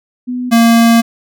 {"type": "tone pair in turn", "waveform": ["sine", "square"], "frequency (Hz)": [248.6, 231], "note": ["B3", "A#3"], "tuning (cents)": [12, -16], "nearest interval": "minor second", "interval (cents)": 128, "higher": "first", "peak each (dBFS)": [-16, -6], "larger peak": "second", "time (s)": [[0.27, 0.51], [0.51, 1.02]], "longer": "second", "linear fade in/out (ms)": 20, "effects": []}